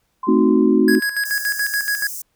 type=tone with exponential decay; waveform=sine; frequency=1038 Hz; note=C6; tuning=14 cents flat; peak=-22 dBFS; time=0.23-1.43 s; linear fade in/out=5 ms; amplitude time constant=260 ms
type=chord; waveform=sine; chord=A diminished seventh; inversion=none; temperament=equal; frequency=220 / 261.6 / 311.1 / 370 Hz; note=A3 / C4 / Eb4 / Gb4; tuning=0 / 0 / 0 / 0 cents; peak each=-17 dBFS; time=0.27-1 s; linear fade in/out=20 ms
type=tone with tremolo; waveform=square; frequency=1661.2 Hz; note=G#6; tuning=in tune; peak=-18 dBFS; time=0.88-2.07 s; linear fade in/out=2 ms; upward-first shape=square; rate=7 Hz; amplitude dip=65%
type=high-pass noise; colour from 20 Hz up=white; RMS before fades=-30 dBFS; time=1.25-2.22 s; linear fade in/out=5 ms; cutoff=5500 Hz; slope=48 dB/octave
effects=pink hiss -67 dBFS RMS until 2.35 s